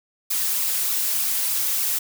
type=noise with flanger; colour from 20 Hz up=blue; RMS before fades=-23 dBFS; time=0.3-1.99 s; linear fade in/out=10 ms; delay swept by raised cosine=0.76 to 4.66 ms; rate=3.3 Hz; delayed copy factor=+0.55; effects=none